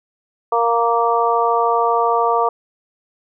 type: harmonic tone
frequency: 233.1 Hz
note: A#3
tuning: in tune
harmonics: 2 / 3 / 4 / 5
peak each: -19 / -19 / -19 / -19 dBFS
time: 0.52-2.49 s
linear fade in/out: 5 ms
effects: none